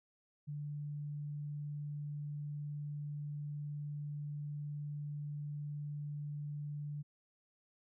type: tone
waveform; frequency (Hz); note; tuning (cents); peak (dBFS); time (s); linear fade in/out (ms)
sine; 146.83; D3; 0; -39; 0.47-7.03; 20
effects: none